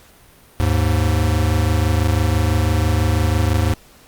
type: tone pair together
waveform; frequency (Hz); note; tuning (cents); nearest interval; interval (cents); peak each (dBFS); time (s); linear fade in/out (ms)
square; 77.78 / 103.82; D#2 / G#2; 0 / 0; perfect fourth; 500; -18; 0.6-3.74; 0
effects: pink hiss -48 dBFS RMS until 4.07 s + Opus 48 kbps